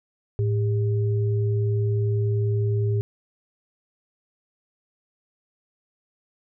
sine tone pair together, 108.67 / 400 Hz, A2 / G4, -21 / +35 cents, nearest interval octave + major seventh, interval 2256 cents, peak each -20 / -29 dBFS, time 0.39-3.01 s, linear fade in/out 0 ms, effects none

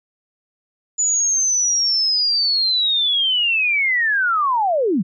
sine linear sweep, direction down, 6990 to 155.9 Hz, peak -15 dBFS, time 0.98-5.03 s, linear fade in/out 20 ms, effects none

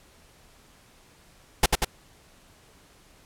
pink noise with echo, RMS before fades -17 dBFS, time 1.63-1.66 s, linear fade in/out 5 ms, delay 94 ms, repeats 2, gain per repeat -3 dB, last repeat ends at 1.848 s, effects pink hiss -56 dBFS RMS until 3.25 s + low-pass 12000 Hz 12 dB/octave

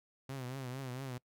sawtooth tone with vibrato, 130 Hz, C3, 11 cents flat, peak -36 dBFS, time 0.29-1.18 s, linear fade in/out 5 ms, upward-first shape triangle, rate 4.4 Hz, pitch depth 110 cents each way, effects noise-tail reverb RT60 0.1 s tail -23 dB re dry

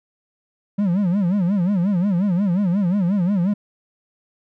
triangle tone with vibrato, 188.5 Hz, F#3, 32 cents sharp, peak -14 dBFS, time 0.78-3.54 s, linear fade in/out 10 ms, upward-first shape sine, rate 5.6 Hz, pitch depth 180 cents each way, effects none

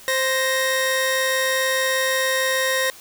sawtooth tone pair together, 523.3 / 1864.8 Hz, C5 / A#6, 0 / 0 cents, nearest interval octave + minor seventh, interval 2200 cents, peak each -18 dBFS, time 0.08-2.9 s, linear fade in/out 0 ms, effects white hiss -44 dBFS RMS until 3 s

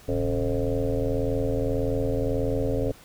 sine tone with frequency modulation, 274.3 Hz, C#4, 18 cents flat, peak -22 dBFS, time 0.08-2.92 s, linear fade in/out 10 ms, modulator 81.7 Hz, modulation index 3.7, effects pink hiss -51 dBFS RMS until 3.04 s

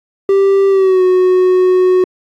triangle tone with pitch glide, 392 to 367.9 Hz, G4 to F#4, 0 to -10 cents, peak -5 dBFS, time 0.29-2.04 s, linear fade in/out 2 ms, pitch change -110 cents, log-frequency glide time 0.69-1.03 s, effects AAC 64 kbps

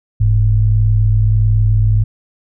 sine tone pair together, 44.36 / 105.9 Hz, F1 / G#2, +28 / +34 cents, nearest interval octave + minor third, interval 1506 cents, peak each -14 / -10 dBFS, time 0.2-2.04 s, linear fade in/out 10 ms, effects none

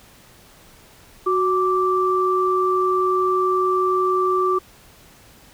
sine tone pair together, 370 / 1170.6 Hz, F#4 / D6, 0 / -6 cents, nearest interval octave + minor sixth, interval 1994 cents, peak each -19 dBFS, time 1.26-4.59 s, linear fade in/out 10 ms, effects pink hiss -49 dBFS RMS until 5.53 s

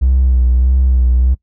triangle tone with vibrato, 63.2 Hz, B1, 41 cents sharp, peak -5 dBFS, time 0.01-1.35 s, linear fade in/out 20 ms, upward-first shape sine, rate 1.6 Hz, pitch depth 48 cents each way, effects noise-tail reverb RT60 0.1 s tail -22 dB re dry + tanh soft clip ceiling -4 dBFS

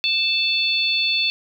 harmonic tone, 880 Hz, A5, in tune, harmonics 3 / 4 / 5, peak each -21 / -22 / -23 dBFS, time 0.04-1.3 s, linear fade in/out 0 ms, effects 9-bit

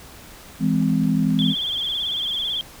clicks, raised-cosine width 0.2 ms, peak -28 dBFS, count 6, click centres 0.487 / 0.826 / 0.901 / 1.036 / 1.305 / 1.422 s
sine chord, E augmented, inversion none, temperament just, 164.81 / 206 / 257.5 Hz, E3 / G#3 / B#3, 0 / -14 / -28 cents, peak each -21 dBFS, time 0.59-1.55 s, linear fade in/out 50 ms
sine tone with vibrato, 3322 Hz, G#7, in tune, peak -22 dBFS, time 1.39-2.61 s, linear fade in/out 0 ms, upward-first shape sine, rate 18 Hz, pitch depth 85 cents each way
effects pink hiss -43 dBFS RMS until 2.8 s

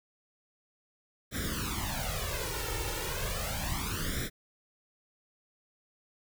pink noise with flanger, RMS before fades -34 dBFS, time 1.31-4.3 s, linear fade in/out 50 ms, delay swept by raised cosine 0.54 to 2.24 ms, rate 0.34 Hz, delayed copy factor +0.95, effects none

